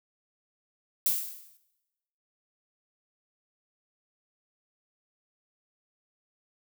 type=noise with exponential decay; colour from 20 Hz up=violet; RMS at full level=-23 dBFS; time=1.06-1.57 s; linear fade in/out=1 ms; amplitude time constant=110 ms; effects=noise-tail reverb RT60 1.0 s tail -18 dB re dry